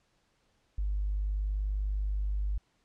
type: tone with tanh clipping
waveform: triangle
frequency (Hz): 50.3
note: G1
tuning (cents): +45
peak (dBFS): -28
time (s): 0.78-2.58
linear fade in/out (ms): 5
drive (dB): 4
effects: pink hiss -72 dBFS RMS until 2.84 s + low-pass 7000 Hz 12 dB/octave